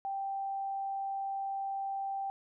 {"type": "tone", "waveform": "sine", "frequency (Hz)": 784, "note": "G5", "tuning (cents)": 0, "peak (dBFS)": -33, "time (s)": [0.05, 2.3], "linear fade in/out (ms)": 0, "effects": []}